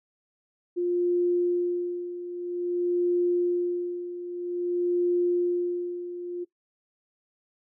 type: tone with tremolo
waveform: sine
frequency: 352.3 Hz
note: F4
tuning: 15 cents sharp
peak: -20 dBFS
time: 0.76-6.45 s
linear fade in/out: 20 ms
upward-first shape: sine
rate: 0.51 Hz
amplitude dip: 75%
effects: noise-tail reverb RT60 0.1 s tail -19 dB re dry